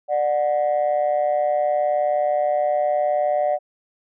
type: tone pair together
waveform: sine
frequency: 594 / 733.2 Hz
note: D5 / F#5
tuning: +20 / -16 cents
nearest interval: major third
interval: 364 cents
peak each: -18 / -20 dBFS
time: 0.08-3.59 s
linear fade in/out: 50 ms
effects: tanh soft clip ceiling -13 dBFS